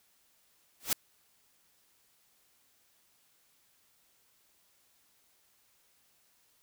white noise with exponential growth, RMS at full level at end -24 dBFS, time 0.8-0.93 s, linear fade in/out 2 ms, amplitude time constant 27 ms, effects white hiss -69 dBFS RMS until 6.62 s

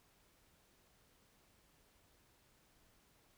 silence, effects pink hiss -71 dBFS RMS until 3.37 s

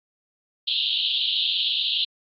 pink band-pass noise, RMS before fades -24 dBFS, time 0.67-2.05 s, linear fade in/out 10 ms, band 2900 to 4100 Hz, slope 96 dB/octave, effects AAC 32 kbps

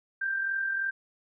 sine tone with amplitude modulation, 1577 Hz, G6, 10 cents sharp, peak -25 dBFS, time 0.21-0.91 s, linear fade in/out 10 ms, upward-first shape sine, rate 43 Hz, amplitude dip 45%, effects none

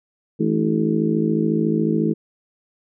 harmonic tone with a mistuned harmonic, 54 Hz, A1, 32 cents flat, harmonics 3 / 4 / 5 / 6 / 7 / 8, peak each -23 / -21 / -31 / -22 / -28 / -26 dBFS, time 0.39-2.14 s, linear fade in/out 20 ms, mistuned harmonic 5, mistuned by +98 cents, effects none

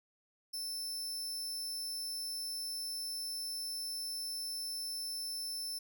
sawtooth tone, 5300 Hz, E8, 9 cents sharp, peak -35 dBFS, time 0.53-5.79 s, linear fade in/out 10 ms, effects none

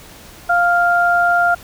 sine tone pair together, 699 / 1398 Hz, F5 / F6, +1 / +1 cents, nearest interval octave, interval 1200 cents, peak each -14 dBFS, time 0.49-1.55 s, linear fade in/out 10 ms, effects pink hiss -40 dBFS RMS until 1.63 s

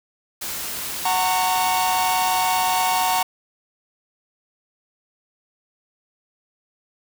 white noise, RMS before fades -29 dBFS, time 0.41-3.23 s, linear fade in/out 10 ms
45% pulse chord, F# major, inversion none, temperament equal with one note detuned, 740 / 915.8 / 1108.7 Hz, F#5 / A#5 / C#6, 0 / -31 / 0 cents, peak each -22 / -22 / -28 dBFS, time 1.05-3.23 s, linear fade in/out 5 ms
effects none

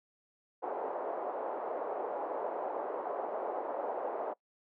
white band-pass noise, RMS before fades -37 dBFS, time 0.62-4.34 s, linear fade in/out 20 ms, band 420 to 810 Hz, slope 24 dB/octave, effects noise-tail reverb RT60 0.1 s tail -23 dB re dry

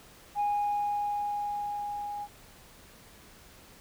sine tone with level ramp, 823 Hz, G#5, 16 cents flat, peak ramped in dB -23 to -34 dBFS, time 0.35-2.28 s, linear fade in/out 50 ms, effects tanh soft clip ceiling -23 dBFS + pink hiss -54 dBFS RMS until 3.8 s

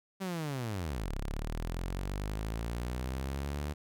sawtooth linear two-way sweep, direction down then up, 196 to 32.7 to 74.9 Hz, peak -30 dBFS, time 0.2-3.74 s, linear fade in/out 20 ms, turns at 1.13 s, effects none

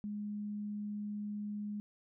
sine tone, 207.7 Hz, G#3, in tune, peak -37 dBFS, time 0.04-1.8 s, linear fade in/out 0 ms, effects none

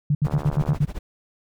sine tone bursts, 146.83 Hz, D3, in tune, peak -16 dBFS, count 7, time 0.1-0.852 s, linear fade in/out 5 ms, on 50 ms, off 67 ms
brown noise with tremolo, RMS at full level -29 dBFS, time 0.24-0.99 s, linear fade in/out 10 ms, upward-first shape sine, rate 14 Hz, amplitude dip 95%
click train, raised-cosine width 1 ms, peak -18 dBFS, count 36, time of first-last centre 0.27-0.747 s, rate 73.4 Hz
effects none

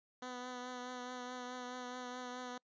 10% pulse tone with vibrato, 249.5 Hz, B3, 18 cents sharp, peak -35 dBFS, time 0.22-2.58 s, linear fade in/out 5 ms, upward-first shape triangle, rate 4.7 Hz, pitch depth 25 cents each way, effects noise-tail reverb RT60 0.1 s tail -26 dB re dry + resampled to 16000 Hz

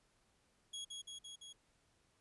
sawtooth tone with echo, 3322 Hz, G#7, in tune, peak -40 dBFS, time 0.73-0.85 s, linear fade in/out 10 ms, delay 170 ms, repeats 4, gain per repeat -2 dB, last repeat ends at 1.53 s, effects pink hiss -75 dBFS RMS until 2.2 s + resampled to 24000 Hz

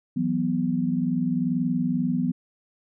sine chord, E suspended second, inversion none, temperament just, 164.81 / 185.42 / 247.2 Hz, E3 / F#3 / B3, 0 / +4 / +2 cents, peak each -28 / -27 / -24 dBFS, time 0.16-2.32 s, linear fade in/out 10 ms, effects none

